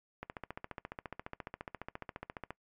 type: click train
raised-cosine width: 0.5 ms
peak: -25 dBFS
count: 34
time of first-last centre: 0.23-2.506 s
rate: 14.5 Hz
effects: noise-tail reverb RT60 0.1 s tail -21 dB re dry + MP3 96 kbps